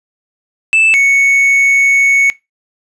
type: tone pair in turn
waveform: triangle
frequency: 2637 / 2217 Hz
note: E7 / C#7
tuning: 0 / 0 cents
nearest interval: minor third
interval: 300 cents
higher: first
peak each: -5 dBFS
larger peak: neither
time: 0.73-0.94 / 0.94-2.3 s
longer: second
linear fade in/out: 0 ms
effects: noise-tail reverb RT60 0.2 s tail -20 dB re dry + resampled to 24000 Hz